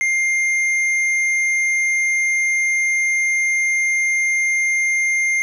triangle tone with hard clipping, 2110 Hz, C7, 14 cents sharp, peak -17 dBFS, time 0.01-5.42 s, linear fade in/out 0 ms, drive 10 dB, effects none

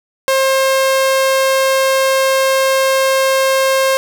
sawtooth tone, 533 Hz, C5, 32 cents sharp, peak -7 dBFS, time 0.28-3.97 s, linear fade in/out 0 ms, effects none

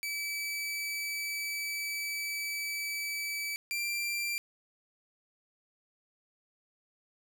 sawtooth tone pair in turn, 2302 / 2364 Hz, D7 / D7, -35 / +11 cents, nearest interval unison, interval 46 cents, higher second, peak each -30 / -28 dBFS, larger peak second, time 0.03-3.56 / 3.71-4.38 s, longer first, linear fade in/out 0 ms, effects none

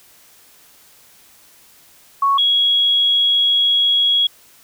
sine tone pair in turn, 1108.7 / 3322 Hz, C#6 / G#7, 0 / 0 cents, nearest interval octave + perfect fifth, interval 1900 cents, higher second, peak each -12 dBFS, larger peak neither, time 2.22-2.38 / 2.38-4.27 s, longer second, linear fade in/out 5 ms, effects white hiss -49 dBFS RMS until 4.63 s

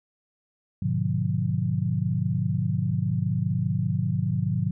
sine chord, G# diminished seventh, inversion none, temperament just, 103.83 / 124.59 / 149.51 / 179.41 Hz, G#2 / B2 / D3 / F3, 0 / +16 / +31 / +47 cents, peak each -28 dBFS, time 0.82-4.71 s, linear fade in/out 5 ms, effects none

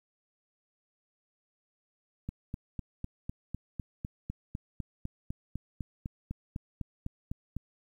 click train, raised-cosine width 5 ms, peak -23 dBFS, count 22, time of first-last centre 2.29-7.566 s, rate 3.98 Hz, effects 10-bit

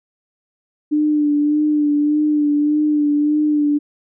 sine tone with vibrato, 297.4 Hz, D4, 22 cents sharp, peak -13 dBFS, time 0.91-3.79 s, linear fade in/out 20 ms, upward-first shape sine, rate 1.7 Hz, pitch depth 29 cents each way, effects none

